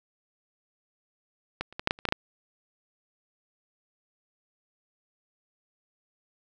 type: clicks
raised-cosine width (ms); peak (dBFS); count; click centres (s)
0.3; -14 / -30 / -17 / -6 / -8 / -30 / -11 / -9 / -7; 9; 1.61 / 1.726 / 1.795 / 1.874 / 1.909 / 1.989 / 2.053 / 2.088 / 2.124
effects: none